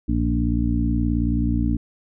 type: harmonic tone with a mistuned harmonic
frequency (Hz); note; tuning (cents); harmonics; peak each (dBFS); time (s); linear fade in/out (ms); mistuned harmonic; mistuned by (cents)
58.8; A#1; +16; 1 / 2 / 3 / 4 / 5; -22 / -26 / -29 / -24 / -25; 0.08-1.77; 10; 1; +55
effects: none